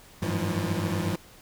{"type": "tone cluster", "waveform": "25% pulse", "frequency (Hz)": [95.2, 103.3, 161.9, 175.9], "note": ["F#2", "G#2", "E3", "F3"], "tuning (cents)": [50, -9, -31, 13], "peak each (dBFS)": -28, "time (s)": [0.22, 1.16], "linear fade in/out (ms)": 5, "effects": ["pink hiss -52 dBFS RMS until 1.41 s"]}